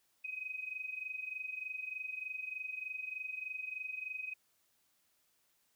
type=tone with amplitude modulation; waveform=sine; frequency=2519 Hz; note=D#7; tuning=21 cents sharp; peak=-36 dBFS; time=0.24-4.34 s; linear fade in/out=10 ms; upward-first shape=sine; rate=23.3 Hz; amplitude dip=75%; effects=white hiss -75 dBFS RMS until 5.75 s